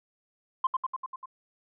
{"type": "tone with echo", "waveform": "sine", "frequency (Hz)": 1046.5, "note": "C6", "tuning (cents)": 0, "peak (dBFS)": -20, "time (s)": [0.64, 0.67], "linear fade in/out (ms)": 5, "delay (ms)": 98, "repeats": 6, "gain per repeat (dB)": -3, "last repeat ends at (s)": 1.258, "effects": ["tanh soft clip ceiling -18 dBFS"]}